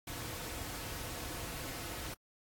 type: noise with comb filter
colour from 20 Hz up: pink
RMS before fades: -42 dBFS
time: 0.07-2.14 s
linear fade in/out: 5 ms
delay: 5 ms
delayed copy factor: -0.5
effects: AAC 64 kbps